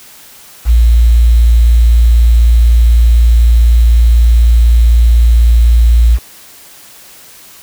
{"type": "tone with quantisation", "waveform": "sine", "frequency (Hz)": 58, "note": "A#1", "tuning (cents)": -8, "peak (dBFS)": -3, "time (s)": [0.65, 6.19], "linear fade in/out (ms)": 50, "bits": 5, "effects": ["white hiss -37 dBFS RMS until 7.62 s"]}